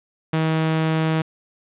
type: tone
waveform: sawtooth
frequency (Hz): 159.4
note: D#3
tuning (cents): +42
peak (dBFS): -14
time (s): 0.33-1.22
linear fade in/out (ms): 5
effects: resampled to 8000 Hz + 8-bit